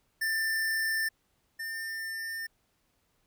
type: tone pair in turn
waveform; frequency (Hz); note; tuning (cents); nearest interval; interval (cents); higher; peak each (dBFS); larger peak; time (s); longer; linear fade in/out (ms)
square; 1783 / 1799.6; A6 / A6; +22 / +39; unison; 17; second; -28 / -35; first; 0.21-1.09 / 1.59-2.47; neither; 10
effects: pink hiss -73 dBFS RMS until 3.26 s